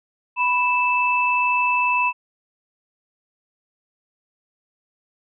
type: tone pair together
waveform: sine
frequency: 987 / 2635 Hz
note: B5 / E7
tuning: -1 / -1 cents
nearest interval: octave + perfect fourth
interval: 1700 cents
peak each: -19 / -20 dBFS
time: 0.36-2.13 s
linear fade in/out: 50 ms
effects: none